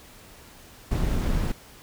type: noise with amplitude modulation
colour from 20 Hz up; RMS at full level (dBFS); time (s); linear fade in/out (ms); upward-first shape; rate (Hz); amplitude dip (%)
brown; -22; 0.91-1.52; 5; sine; 208; 50
effects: pink hiss -49 dBFS RMS until 1.82 s